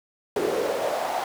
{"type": "noise with high-pass filter sweep", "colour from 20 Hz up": "brown", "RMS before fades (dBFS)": -26, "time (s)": [0.36, 1.24], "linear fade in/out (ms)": 2, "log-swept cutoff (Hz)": [390, 790], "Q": 4.3, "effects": []}